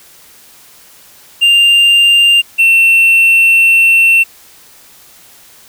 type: tone pair in turn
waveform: triangle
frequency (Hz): 2794 / 2700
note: F7 / E7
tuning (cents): 0 / +41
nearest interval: minor second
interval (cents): 59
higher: first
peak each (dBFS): -3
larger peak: neither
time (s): 1.41-2.42 / 2.58-4.24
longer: second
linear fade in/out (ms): 20
effects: white hiss -41 dBFS RMS until 5.68 s